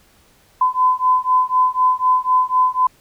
sine beating tone pair, 1013 / 1017 Hz, B5 / C6, +44 / -50 cents, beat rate 4 Hz, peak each -16 dBFS, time 0.61-2.87 s, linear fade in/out 5 ms, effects pink hiss -54 dBFS RMS until 3 s

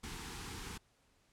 pink band-stop noise, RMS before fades -45 dBFS, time 0.03-0.78 s, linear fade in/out 10 ms, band 470 to 760 Hz, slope 96 dB/octave, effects pink hiss -72 dBFS RMS until 1.32 s + low-pass 10000 Hz 12 dB/octave

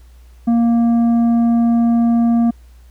triangle tone with tanh clipping, 233.5 Hz, A#3, 3 cents sharp, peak -12 dBFS, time 0.47-2.51 s, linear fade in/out 10 ms, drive 11 dB, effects added 60 Hz sine -40 dBFS peak until 2.9 s + pink hiss -56 dBFS RMS until 2.9 s

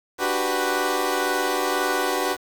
15% pulse chord, G major seventh, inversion second, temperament equal, 293.7 / 370 / 392 / 493.9 Hz, D4 / F#4 / G4 / B4, 0 / 0 / 0 / 0 cents, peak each -23 / -19 / -23 / -20 dBFS, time 0.18-2.37 s, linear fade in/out 50 ms, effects 7-bit

